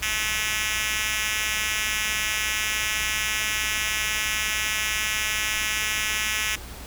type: tone with high-pass filter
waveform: 5% pulse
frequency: 215.3 Hz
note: A3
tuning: 37 cents flat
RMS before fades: -26 dBFS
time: 0.02-6.56 s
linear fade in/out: 10 ms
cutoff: 2400 Hz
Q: 1.1
effects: added 60 Hz sine -41 dBFS peak until 6.86 s + pink hiss -41 dBFS RMS until 6.86 s